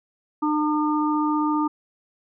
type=harmonic tone; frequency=302.5 Hz; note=D#4; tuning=49 cents flat; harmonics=1 / 3 / 4; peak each=-21 / -26 / -27 dBFS; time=0.42-1.68 s; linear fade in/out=10 ms; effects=none